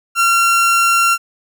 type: tone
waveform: 30% pulse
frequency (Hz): 1370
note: F6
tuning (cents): -34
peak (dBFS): -8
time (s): 0.15-1.18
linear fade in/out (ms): 50
effects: none